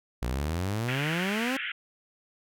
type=exponential sweep; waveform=sawtooth; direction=up; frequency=57.2 to 274.2 Hz; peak=-24 dBFS; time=0.22-1.57 s; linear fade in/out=5 ms
type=band-pass noise; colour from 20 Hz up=pink; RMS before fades=-34 dBFS; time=0.88-1.72 s; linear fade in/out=5 ms; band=1400 to 3200 Hz; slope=96 dB/octave
effects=none